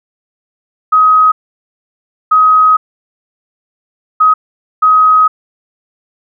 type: tone bursts at uneven times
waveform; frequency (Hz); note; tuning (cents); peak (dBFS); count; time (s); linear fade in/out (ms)
sine; 1263; D#6; +26; -4; 4; 0.92-1.32 / 2.31-2.77 / 4.2-4.34 / 4.82-5.28; 10
effects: none

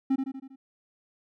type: tone with echo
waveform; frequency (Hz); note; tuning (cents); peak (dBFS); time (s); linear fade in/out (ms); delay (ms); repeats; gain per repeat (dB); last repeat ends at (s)
triangle; 267.1; C4; +36; -19; 0.1-0.16; 10; 80; 5; -5; 0.56
effects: none

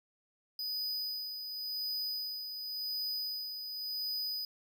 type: tone with tremolo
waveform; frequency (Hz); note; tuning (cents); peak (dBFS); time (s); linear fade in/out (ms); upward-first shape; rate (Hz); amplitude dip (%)
square; 4978; D#8; 0; -34; 0.59-4.45; 2; sine; 0.91; 50
effects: none

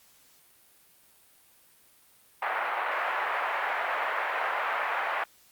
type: band-pass noise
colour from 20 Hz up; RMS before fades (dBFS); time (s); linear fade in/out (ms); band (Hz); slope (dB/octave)
pink; -30; 2.42-5.24; 5; 680 to 2100; 24
effects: white hiss -60 dBFS RMS until 5.51 s + Opus 48 kbps

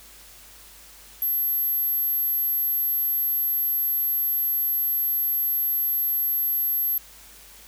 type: tone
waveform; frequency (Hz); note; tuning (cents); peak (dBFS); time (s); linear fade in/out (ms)
sine; 12220; G9; -45; -21; 1.22-6.98; 2
effects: added 50 Hz sine -55 dBFS peak until 7.67 s + white hiss -48 dBFS RMS until 7.67 s

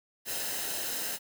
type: noise with comb filter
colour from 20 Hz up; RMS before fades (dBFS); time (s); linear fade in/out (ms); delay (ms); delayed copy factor
white; -34; 0.25-1.19; 50; 0.87; -0.55
effects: none

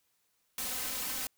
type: noise with comb filter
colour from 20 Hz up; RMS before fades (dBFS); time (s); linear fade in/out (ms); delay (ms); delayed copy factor
white; -36; 0.58-1.27; 2; 3.9; +1
effects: white hiss -75 dBFS RMS until 1.37 s

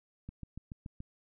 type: click train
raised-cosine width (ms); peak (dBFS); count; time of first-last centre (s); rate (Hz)
5; -30; 6; 0.29-1.004; 7
effects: none

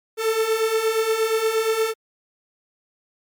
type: beating tone pair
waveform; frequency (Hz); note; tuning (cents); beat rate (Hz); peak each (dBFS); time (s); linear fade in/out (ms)
45% pulse; 437.8 / 446.3; A4 / A4; -9 / +25; 8.5; -25 / -20; 0.17-1.94; 50
effects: MP3 96 kbps

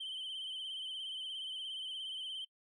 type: tone with vibrato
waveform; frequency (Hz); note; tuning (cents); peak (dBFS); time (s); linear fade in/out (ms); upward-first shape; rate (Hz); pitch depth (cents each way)
sine; 3088; G7; -27; -37; 0-2.45; 10; triangle; 17; 66
effects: noise-tail reverb RT60 0.1 s tail -24 dB re dry + tanh soft clip ceiling -38 dBFS

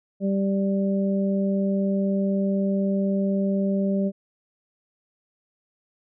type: harmonic tone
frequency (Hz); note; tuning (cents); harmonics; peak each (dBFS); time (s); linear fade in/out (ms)
196; G3; 0; 1 / 2 / 3; -21 / -30 / -29; 0.2-4.12; 50
effects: none

